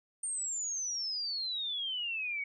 sine exponential sweep, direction down, 8870 to 2217 Hz, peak -33 dBFS, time 0.23-2.44 s, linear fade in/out 5 ms, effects none

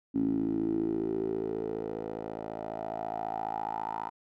10% pulse tone with band-pass filter sweep, 54.7 Hz, A1, 9 cents flat, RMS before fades -33 dBFS, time 0.14-4.1 s, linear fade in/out 20 ms, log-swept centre 270 to 960 Hz, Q 6.9, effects none

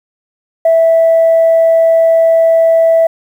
sine tone, 657 Hz, E5, 6 cents flat, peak -4 dBFS, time 0.65-3.07 s, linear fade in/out 5 ms, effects tanh soft clip ceiling -2 dBFS + 7-bit

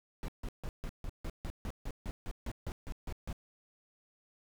brown noise bursts, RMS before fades -38 dBFS, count 16, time 0.23-3.328 s, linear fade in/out 0 ms, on 53 ms, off 150 ms, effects none

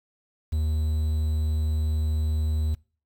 triangle tone with quantisation, 77.78 Hz, D#2, in tune, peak -20 dBFS, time 0.52-2.75 s, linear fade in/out 10 ms, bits 8, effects noise-tail reverb RT60 0.4 s tail -24 dB re dry

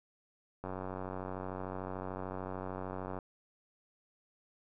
click train, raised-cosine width 1 ms, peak -26 dBFS, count 239, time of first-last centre 0.64-3.188 s, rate 93.4 Hz, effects none

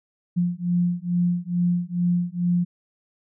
sine beating tone pair, 174.61 / 176.91 Hz, F3 / F3, 0 / +23 cents, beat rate 2.3 Hz, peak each -23 dBFS, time 0.36-2.65 s, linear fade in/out 20 ms, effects none

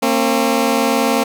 15% pulse tone pair together, 230 / 269.2 Hz, A#3 / C4, -23 / +49 cents, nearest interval minor third, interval 272 cents, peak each -10 dBFS, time 0.02-1.24 s, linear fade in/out 10 ms, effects none

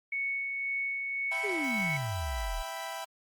sine tone with tremolo, 2217 Hz, C#7, in tune, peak -29 dBFS, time 0.12-1.97 s, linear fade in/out 5 ms, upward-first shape sine, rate 1.9 Hz, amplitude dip 30%
sawtooth chord, E minor, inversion none, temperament equal, 659.3 / 784 / 987.8 Hz, E5 / G5 / B5, 0 / 0 / 0 cents, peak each -37 dBFS, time 1.31-3.05 s, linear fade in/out 10 ms
sine exponential sweep, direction down, 437.7 to 34.65 Hz, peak -32 dBFS, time 1.43-2.63 s, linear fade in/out 20 ms
effects Opus 32 kbps

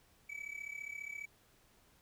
triangle tone with amplitude modulation, 2290 Hz, D7, 44 cents flat, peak -37 dBFS, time 0.29-1.26 s, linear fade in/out 10 ms, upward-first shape sine, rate 34.8 Hz, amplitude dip 85%, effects pink hiss -68 dBFS RMS until 2.01 s

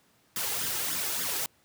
white noise with flanger, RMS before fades -31 dBFS, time 0.36-1.46 s, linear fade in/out 2 ms, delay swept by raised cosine 0.57 to 2.47 ms, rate 3.5 Hz, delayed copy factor +0.6, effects pink hiss -65 dBFS RMS until 1.64 s + high-pass 100 Hz 12 dB/octave

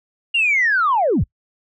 sine linear sweep, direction down, 2844 to 40.51 Hz, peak -13 dBFS, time 0.34-1.24 s, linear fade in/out 10 ms, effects noise-tail reverb RT60 0.1 s tail -25 dB re dry + tanh soft clip ceiling -9 dBFS

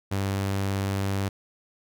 sawtooth tone, 98 Hz, G2, in tune, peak -21 dBFS, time 0.11-1.29 s, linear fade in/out 10 ms, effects none

